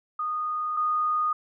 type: tone pair in turn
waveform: sine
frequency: 1233 / 1233 Hz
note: D#6 / D#6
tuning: -16 / -16 cents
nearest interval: unison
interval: 0 cents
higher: neither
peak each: -26 / -22 dBFS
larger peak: second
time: 0.19-0.77 / 0.77-1.33 s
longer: first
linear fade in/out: 5 ms
effects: none